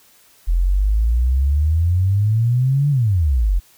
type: exponential two-way sweep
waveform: sine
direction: up then down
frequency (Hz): 41.16 to 147.5 to 41.16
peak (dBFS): -13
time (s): 0.47-3.6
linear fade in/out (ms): 20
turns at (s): 2.9
effects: white hiss -52 dBFS RMS until 3.77 s